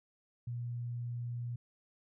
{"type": "tone", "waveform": "sine", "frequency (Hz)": 120.1, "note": "B2", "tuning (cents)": -48, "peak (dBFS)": -36, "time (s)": [0.47, 1.56], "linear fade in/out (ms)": 5, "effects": []}